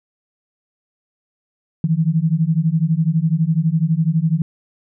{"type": "beating tone pair", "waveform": "sine", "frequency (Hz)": [155.56, 167.56], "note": ["D#3", "E3"], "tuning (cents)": [0, 29], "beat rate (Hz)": 12, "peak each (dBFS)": -17, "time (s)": [1.84, 4.42], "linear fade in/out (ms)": 2, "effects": []}